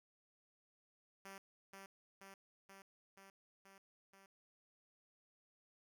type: tone with echo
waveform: 5% pulse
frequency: 194.9 Hz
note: G3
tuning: 10 cents flat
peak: -40 dBFS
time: 1.25-1.38 s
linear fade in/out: 2 ms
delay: 480 ms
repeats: 6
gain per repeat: -2 dB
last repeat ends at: 4.26 s
effects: none